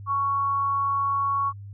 sine tone with amplitude modulation, 1113 Hz, C#6, 7 cents sharp, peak -20 dBFS, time 0.06-1.53 s, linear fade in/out 50 ms, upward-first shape sine, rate 260 Hz, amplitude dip 30%, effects added 100 Hz sine -37 dBFS peak until 1.73 s

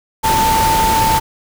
sine tone in noise, 890 Hz, A5, 20 cents sharp, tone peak -12 dBFS, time 0.23-1.2 s, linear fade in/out 20 ms, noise pink, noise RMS -18 dBFS, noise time 0.23-1.2 s, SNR +3 dB, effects none

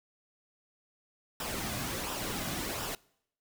pink noise with flanger, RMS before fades -36 dBFS, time 1.4-2.95 s, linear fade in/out 2 ms, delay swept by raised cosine 0.46 to 2.26 ms, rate 1.4 Hz, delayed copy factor -0.5, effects noise-tail reverb RT60 0.7 s tail -24 dB re dry

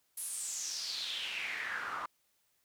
pink noise with band-pass filter sweep, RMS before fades -39 dBFS, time 0.17-2.06 s, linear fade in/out 5 ms, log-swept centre 11000 to 1100 Hz, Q 5.5, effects white hiss -75 dBFS RMS until 2.64 s

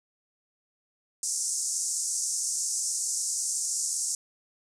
white band-pass noise, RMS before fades -30 dBFS, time 1.23-4.15 s, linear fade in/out 2 ms, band 5600 to 9100 Hz, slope 48 dB/octave, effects none

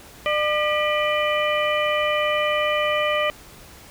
harmonic tone with a mistuned harmonic, 600 Hz, D5, 37 cents sharp, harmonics 1 / 2 / 3 / 4 / 5, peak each -22 / -25 / -27 / -28 / -29 dBFS, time 0.26-3.3 s, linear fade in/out 0 ms, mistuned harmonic 3, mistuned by +140 cents, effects pink hiss -45 dBFS RMS until 3.9 s

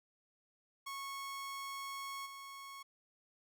sawtooth tone with level steps, 1100 Hz, C#6, 14 cents flat, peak -38 / -44 dBFS, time 0.86-2.83 s, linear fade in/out 10 ms, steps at 2.25 s, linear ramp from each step 20 ms, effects none

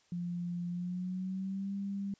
sine tone with pitch glide, 174.61 to 198.27 Hz, F3 to G3, 0 to +20 cents, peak -34 dBFS, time 0.12-2.14 s, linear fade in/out 2 ms, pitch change +220 cents, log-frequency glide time 0.69-1.74 s, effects white hiss -69 dBFS RMS until 2.19 s + resampled to 16000 Hz

